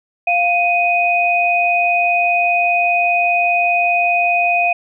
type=tone pair together; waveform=sine; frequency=700 / 2495 Hz; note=F5 / D#7; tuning=+4 / +4 cents; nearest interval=octave + minor seventh; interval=2200 cents; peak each=-15 dBFS; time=0.27-4.73 s; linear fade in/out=5 ms; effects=none